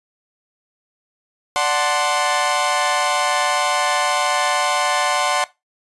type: chord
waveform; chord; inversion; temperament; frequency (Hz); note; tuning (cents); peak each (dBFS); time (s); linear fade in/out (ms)
sawtooth; D dominant seventh; none; equal; 587.3 / 740 / 880 / 1046.5; D5 / F#5 / A5 / C6; 0 / 0 / 0 / 0; -20 / -17 / -22 / -17; 1.56-5.44; 0
effects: noise-tail reverb RT60 0.2 s tail -18 dB re dry + resampled to 24000 Hz